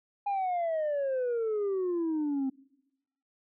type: exponential sweep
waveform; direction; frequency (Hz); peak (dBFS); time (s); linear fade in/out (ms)
sine; down; 821 to 261.6; -25; 0.26-2.5; 10
effects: noise-tail reverb RT60 1.0 s tail -26 dB re dry + tanh soft clip ceiling -26 dBFS